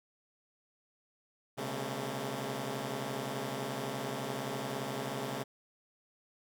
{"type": "tone cluster", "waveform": "10% pulse", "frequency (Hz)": [125.9, 137.6, 204.2, 223.6], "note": ["B2", "C#3", "G#3", "A3"], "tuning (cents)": [34, -12, -29, 28], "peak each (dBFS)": [-34, -31, -35, -33], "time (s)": [1.57, 5.44], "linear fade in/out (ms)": 20, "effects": []}